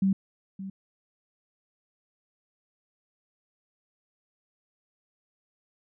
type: tone with echo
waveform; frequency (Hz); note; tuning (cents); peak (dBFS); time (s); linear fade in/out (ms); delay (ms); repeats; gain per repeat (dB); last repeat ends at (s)
sine; 192.9; G3; -28; -20; 0.02-0.13; 5; 570; 1; -14; 0.7
effects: none